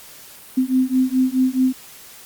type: beating tone pair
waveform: sine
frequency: 256 / 260.7 Hz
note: C4 / C4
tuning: -38 / -6 cents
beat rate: 4.7 Hz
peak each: -18 dBFS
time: 0.57-1.73 s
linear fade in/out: 10 ms
effects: white hiss -42 dBFS RMS until 2.25 s + Opus 48 kbps